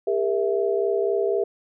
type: chord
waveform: sine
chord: E diminished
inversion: first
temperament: equal with one note detuned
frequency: 402.3 / 466.2 / 659.3 Hz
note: G4 / Bb4 / E5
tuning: +45 / 0 / 0 cents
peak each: -22 / -25 / -27 dBFS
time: 0.07-1.44 s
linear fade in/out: 5 ms
effects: none